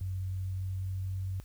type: tone with pitch glide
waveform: sine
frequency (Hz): 93.5 to 94.7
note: F#2 to F#2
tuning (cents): +19 to +41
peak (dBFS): -32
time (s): 0.01-1.4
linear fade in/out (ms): 0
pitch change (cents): +22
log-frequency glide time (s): 0.32-1.22
effects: added 50 Hz sine -47 dBFS peak until 1.44 s + white hiss -63 dBFS RMS until 1.44 s